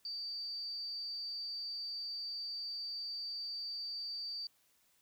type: tone with amplitude modulation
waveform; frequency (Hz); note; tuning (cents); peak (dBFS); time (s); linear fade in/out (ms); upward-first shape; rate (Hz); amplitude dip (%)
sine; 4635; D8; -24; -37; 0.05-4.47; 2; sine; 277; 40
effects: white hiss -72 dBFS RMS until 5.01 s